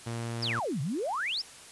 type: tone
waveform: sawtooth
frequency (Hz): 116.54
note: A#2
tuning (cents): 0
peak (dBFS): -29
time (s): 0.06-0.6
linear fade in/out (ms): 10
type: exponential two-way sweep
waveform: sine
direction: down then up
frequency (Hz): 5588 to 123.47 to 5588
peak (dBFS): -29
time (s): 0.42-1.42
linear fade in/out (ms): 10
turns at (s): 0.81
effects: white hiss -49 dBFS RMS until 1.71 s + resampled to 24000 Hz